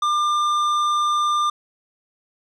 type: tone with tanh clipping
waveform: sine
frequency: 1197 Hz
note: D6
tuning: 33 cents sharp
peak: -19 dBFS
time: 0.02-1.5 s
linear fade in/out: 5 ms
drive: 11 dB
effects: none